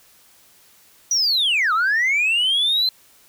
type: linear two-way sweep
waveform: sine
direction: down then up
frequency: 5920 to 1222 to 4124 Hz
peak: -14 dBFS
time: 1.11-2.89 s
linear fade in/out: 2 ms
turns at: 1.73 s
effects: tanh soft clip ceiling -14 dBFS + white hiss -53 dBFS RMS until 3.28 s